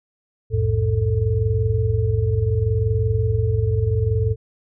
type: tone cluster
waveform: sine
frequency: 63.6 / 88.5 / 109.2 / 442.2 Hz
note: C2 / F2 / A2 / A4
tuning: -48 / +23 / -13 / +9 cents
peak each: -27 / -22 / -19 / -25 dBFS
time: 0.5-4.36 s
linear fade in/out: 50 ms
effects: none